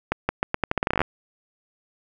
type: accelerating click train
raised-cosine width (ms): 0.5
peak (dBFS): -6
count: 16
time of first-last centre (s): 0.12-1.016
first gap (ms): 170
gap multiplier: 0.82
effects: none